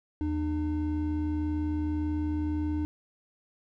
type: tone pair together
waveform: triangle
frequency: 80.16 / 302.2 Hz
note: E2 / D4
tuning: -48 / +50 cents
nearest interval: octave + major seventh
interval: 2298 cents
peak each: -29 / -27 dBFS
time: 0.21-2.85 s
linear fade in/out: 0 ms
effects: none